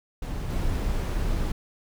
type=noise with level steps; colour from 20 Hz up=brown; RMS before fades=-30 / -26 dBFS; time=0.22-1.52 s; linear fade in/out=5 ms; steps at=0.49 s; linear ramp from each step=20 ms; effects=none